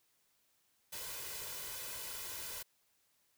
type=noise with comb filter; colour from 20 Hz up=white; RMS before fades=-44 dBFS; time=0.92-2.63 s; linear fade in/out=10 ms; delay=2 ms; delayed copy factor=+0.6; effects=white hiss -75 dBFS RMS until 3.37 s